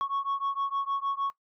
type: beating tone pair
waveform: sine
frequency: 1104 / 1110.5 Hz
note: C#6 / C#6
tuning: -7 / +3 cents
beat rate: 6.5 Hz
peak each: -29 dBFS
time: 0.01-1.3 s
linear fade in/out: 0 ms
effects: noise-tail reverb RT60 0.1 s tail -18 dB re dry + tanh soft clip ceiling -24 dBFS